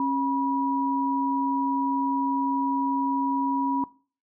sine tone pair together, 272.5 / 971 Hz, C#4 / B5, -29 / -30 cents, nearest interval octave + minor seventh, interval 2199 cents, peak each -25 dBFS, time 0-3.84 s, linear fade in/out 2 ms, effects noise-tail reverb RT60 0.4 s tail -20 dB re dry

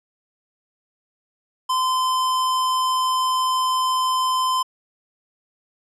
square tone, 1029 Hz, C6, 29 cents flat, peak -19 dBFS, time 1.69-4.63 s, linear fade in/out 10 ms, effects low-pass 10000 Hz 12 dB/octave

